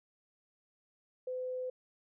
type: tone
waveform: sine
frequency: 508 Hz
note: B4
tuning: 49 cents sharp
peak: -35 dBFS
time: 1.27-1.7 s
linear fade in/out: 5 ms
effects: none